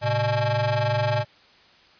30% pulse ring-modulated tone, 246.9 Hz, B3, in tune, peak -15 dBFS, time 0.01-1.25 s, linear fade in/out 50 ms, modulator 359 Hz, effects white hiss -54 dBFS RMS until 1.99 s + resampled to 11025 Hz

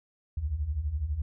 sine beating tone pair, 66 / 78 Hz, C2 / D#2, +16 / +5 cents, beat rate 12 Hz, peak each -34 / -29 dBFS, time 0.37-1.22 s, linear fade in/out 5 ms, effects none

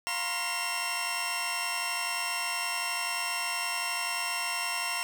20% pulse tone cluster, 701 / 937 / 1026 / 1078 / 2720 Hz, F5 / A#5 / C6 / C#6 / F7, +6 / +9 / -34 / -49 / -46 cents, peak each -34 / -33 / -33 / -34 / -28 dBFS, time 0.07-5.03 s, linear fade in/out 0 ms, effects none

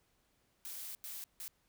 blue noise bursts at uneven times, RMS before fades -45 dBFS, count 3, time 0.65-0.95 / 1.04-1.24 / 1.4-1.48 s, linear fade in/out 0 ms, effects pink hiss -75 dBFS RMS until 1.68 s

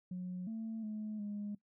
sine tone with pitch steps, 181.4 / 223.2 / 214 / 206.1 Hz, F#3 / A3 / A3 / G#3, -34 / +25 / -48 / -13 cents, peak -37 dBFS, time 0.11-1.55 s, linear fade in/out 5 ms, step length 360 ms, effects noise-tail reverb RT60 0.1 s tail -19 dB re dry + tanh soft clip ceiling -35 dBFS

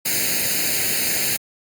white noise with comb filter, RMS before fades -21 dBFS, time 0.05-1.37 s, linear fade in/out 10 ms, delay 0.44 ms, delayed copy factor +0.8, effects high-pass 100 Hz 12 dB/octave + Opus 48 kbps

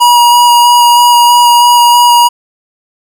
square tone with vibrato, 960 Hz, B5, 49 cents flat, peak -3 dBFS, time 0-2.29 s, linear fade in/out 20 ms, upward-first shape square, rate 3.1 Hz, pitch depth 8 cents each way, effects none

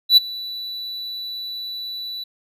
triangle tone with ADSR envelope, 3958 Hz, B7, 3 cents sharp, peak -4 dBFS, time 0.09-2.24 s, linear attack 80 ms, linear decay 17 ms, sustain -22 dB, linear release 9 ms, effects none

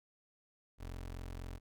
25% pulse tone, 44.04 Hz, F1, 15 cents sharp, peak -39 dBFS, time 0.78-1.6 s, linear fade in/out 50 ms, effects none

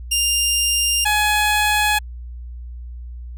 15% pulse tone pair in turn, 2800 / 841.6 Hz, F7 / G#5, +4 / +23 cents, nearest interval octave + major sixth, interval 2081 cents, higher first, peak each -9 dBFS, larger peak neither, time 0.11-1.05 / 1.05-1.99 s, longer neither, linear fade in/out 10 ms, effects added 60 Hz sine -30 dBFS peak until 3.37 s

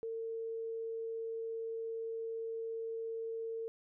sine tone, 452.9 Hz, A#4, 50 cents flat, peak -37 dBFS, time 0.03-3.68 s, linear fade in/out 0 ms, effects none

